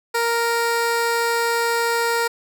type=tone; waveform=15% pulse; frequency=466.2 Hz; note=A#4; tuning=in tune; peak=-12 dBFS; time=0.14-2.28 s; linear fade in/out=10 ms; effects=none